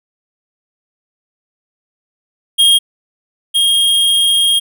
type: tone pair in turn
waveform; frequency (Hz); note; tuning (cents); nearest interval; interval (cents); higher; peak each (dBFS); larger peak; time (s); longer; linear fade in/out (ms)
square; 3243 / 3243; G#7 / G#7; -42 / -42; unison; 0; neither; -7 / -10; first; 2.58-2.79 / 3.54-4.6; second; 20
effects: none